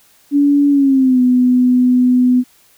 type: tone with pitch glide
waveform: sine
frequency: 285.7 to 250.2 Hz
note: D4 to B3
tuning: -48 to +23 cents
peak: -8 dBFS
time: 0.31-2.44 s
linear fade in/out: 50 ms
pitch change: -229 cents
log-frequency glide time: 0.7-1.21 s
effects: white hiss -51 dBFS RMS until 2.77 s